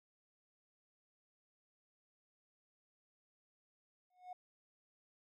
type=tone with exponential growth; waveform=triangle; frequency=728 Hz; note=F#5; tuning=28 cents flat; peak=-39 dBFS; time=4.1-4.33 s; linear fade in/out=5 ms; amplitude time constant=48 ms; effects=tanh soft clip ceiling -41 dBFS